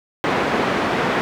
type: band-pass noise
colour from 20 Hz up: pink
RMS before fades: -20 dBFS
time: 0.24-1.21 s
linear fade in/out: 0 ms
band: 220 to 2000 Hz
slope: 12 dB/octave
effects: none